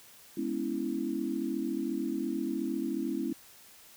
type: chord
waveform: sine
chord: C# minor seventh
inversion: second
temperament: equal with one note detuned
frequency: 207.7 / 246.9 / 281.1 / 329.6 Hz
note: G#3 / B3 / C#4 / E4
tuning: 0 / 0 / +24 / 0 cents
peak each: -38 / -36 / -35 / -34 dBFS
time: 0.37-3.33 s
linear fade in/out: 5 ms
effects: white hiss -55 dBFS RMS until 3.96 s